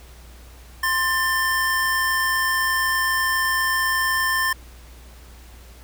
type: tone pair together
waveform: square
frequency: 1048.8 / 1784 Hz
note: C6 / A6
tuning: +4 / +23 cents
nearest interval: major sixth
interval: 919 cents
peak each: -25 / -21 dBFS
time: 0.83-4.53 s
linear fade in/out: 5 ms
effects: added 60 Hz sine -42 dBFS peak until 5.83 s + pink hiss -49 dBFS RMS until 5.83 s